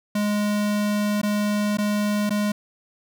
square tone with dropouts, 207.7 Hz, G#3, in tune, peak -21 dBFS, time 0.15-2.52 s, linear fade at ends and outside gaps 5 ms, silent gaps 1.216-1.231 / 1.772-1.784 / 2.295-2.305 s, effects none

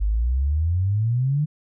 sine exponential sweep, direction up, 49 to 154.4 Hz, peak -18 dBFS, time 0-1.46 s, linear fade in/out 20 ms, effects none

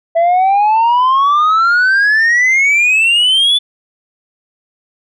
sine exponential sweep, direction up, 659.3 to 3500 Hz, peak -5 dBFS, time 0.15-3.59 s, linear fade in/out 20 ms, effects tanh soft clip ceiling -7 dBFS

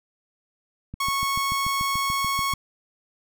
click train, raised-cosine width 5 ms, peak -22 dBFS, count 12, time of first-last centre 0.94-2.537 s, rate 6.89 Hz
sawtooth tone, 1102 Hz, C#6, 11 cents flat, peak -19 dBFS, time 1-2.54 s, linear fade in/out 5 ms
effects none

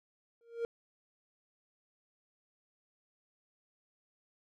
triangle tone with exponential growth, 465.6 Hz, A#4, 2 cents flat, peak -27 dBFS, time 0.41-0.65 s, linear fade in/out 1 ms, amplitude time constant 52 ms, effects none

